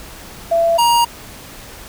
sine / square tone pair in turn, 671 / 942.9 Hz, E5 / A#5, +31 / +20 cents, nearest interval tritone, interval 589 cents, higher second, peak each -11 dBFS, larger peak neither, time 0.51-0.78 / 0.78-1.05 s, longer neither, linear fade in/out 10 ms, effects pink hiss -36 dBFS RMS until 1.88 s

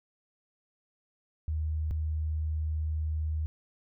sine tone pair in turn, 77.78 / 77.78 Hz, D#2 / D#2, 0 / 0 cents, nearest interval unison, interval 0 cents, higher neither, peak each -28 dBFS, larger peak neither, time 1.48-1.91 / 1.91-3.46 s, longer second, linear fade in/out 0 ms, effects none

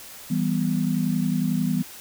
sine chord, E minor, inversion none, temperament equal, 164.81 / 196 / 246.9 Hz, E3 / G3 / B3, 0 / 0 / 0 cents, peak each -25 dBFS, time 0.3-1.83 s, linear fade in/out 10 ms, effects white hiss -42 dBFS RMS until 2 s

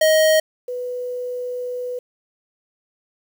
square / sine tone pair in turn, 628 / 495.2 Hz, D#5 / B4, +16 / +5 cents, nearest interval major third, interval 411 cents, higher first, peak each -13 / -24 dBFS, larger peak first, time 0.01-0.4 / 0.68-1.99 s, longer second, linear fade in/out 5 ms, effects 8-bit

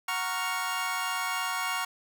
25% pulse chord, Gb major seventh, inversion none, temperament equal, 740 / 932.3 / 1108.7 / 1396.9 Hz, Gb5 / Bb5 / Db6 / F6, 0 / 0 / 0 / 0 cents, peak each -33 / -32 / -29 / -31 dBFS, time 0.08-1.85 s, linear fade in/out 5 ms, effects none

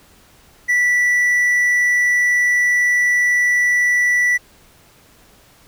triangle tone, 1962 Hz, B6, 12 cents flat, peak -11 dBFS, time 0.68-4.38 s, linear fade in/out 20 ms, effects pink hiss -50 dBFS RMS until 5.67 s

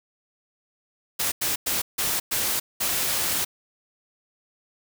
white noise bursts at uneven times, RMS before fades -25 dBFS, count 6, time 1.19-1.32 / 1.41-1.56 / 1.66-1.82 / 1.98-2.2 / 2.31-2.6 / 2.8-3.45 s, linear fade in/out 10 ms, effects none

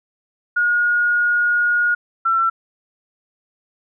sine tone pair in turn, 1438 / 1346.8 Hz, F#6 / E6, -50 / +37 cents, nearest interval minor second, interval 113 cents, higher first, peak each -14 dBFS, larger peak neither, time 0.56-1.95 / 2.25-2.5 s, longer first, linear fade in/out 10 ms, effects none

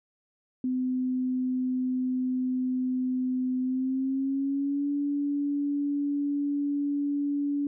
sine tone with pitch glide, 255.1 to 286.3 Hz, C4 to D4, -44 to -44 cents, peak -25 dBFS, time 0.64-7.67 s, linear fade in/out 2 ms, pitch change +200 cents, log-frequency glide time 3.61-4.89 s, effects none

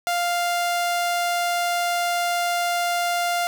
sawtooth tone, 698.5 Hz, F5, in tune, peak -17 dBFS, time 0.07-3.47 s, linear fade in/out 0 ms, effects none

